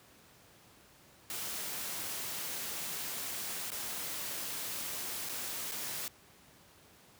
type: noise with dropouts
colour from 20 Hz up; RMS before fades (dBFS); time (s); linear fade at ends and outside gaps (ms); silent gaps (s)
white; -39; 1.3-6.08; 1; 3.704-3.718 / 5.289-5.293 / 5.714-5.719
effects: pink hiss -60 dBFS RMS until 7.19 s + high-pass 80 Hz 12 dB/octave